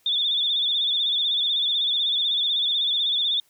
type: tone with vibrato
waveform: sine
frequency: 3520 Hz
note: A7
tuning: in tune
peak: -20 dBFS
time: 0.06-3.4 s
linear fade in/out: 2 ms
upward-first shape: sine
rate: 16 Hz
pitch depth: 73 cents each way
effects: white hiss -63 dBFS RMS until 3.49 s